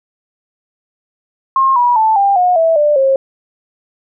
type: tone with pitch steps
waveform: sine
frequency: 1069 / 969 / 878.4 / 796.2 / 721.8 / 654.3 / 593.1 / 537.6 Hz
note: C6 / B5 / A5 / G5 / F#5 / E5 / D5 / C5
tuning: +37 / -33 / -3 / +27 / -43 / -13 / +17 / +47 cents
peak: -8 dBFS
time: 1.56-3.16 s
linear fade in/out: 2 ms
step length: 200 ms
effects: none